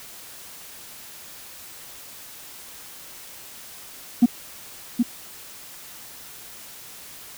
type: tone with echo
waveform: sine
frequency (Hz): 240.3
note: B3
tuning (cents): -47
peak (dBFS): -7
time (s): 4.22-4.26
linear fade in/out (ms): 10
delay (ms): 770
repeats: 1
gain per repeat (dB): -7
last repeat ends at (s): 5.03
effects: tanh soft clip ceiling -8 dBFS + white hiss -42 dBFS RMS until 7.37 s